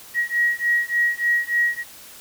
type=beating tone pair; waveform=sine; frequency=1900 / 1903.4 Hz; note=A#6 / A#6; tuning=+33 / +36 cents; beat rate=3.4 Hz; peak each=-21 dBFS; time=0.14-1.84 s; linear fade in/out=50 ms; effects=white hiss -43 dBFS RMS until 2.2 s